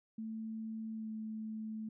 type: tone with pitch glide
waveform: sine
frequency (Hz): 221.3 to 218.4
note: A3 to A3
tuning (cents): +10 to -13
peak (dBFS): -39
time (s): 0.18-1.89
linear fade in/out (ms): 5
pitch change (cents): -23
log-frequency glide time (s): 0.93-1.1
effects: none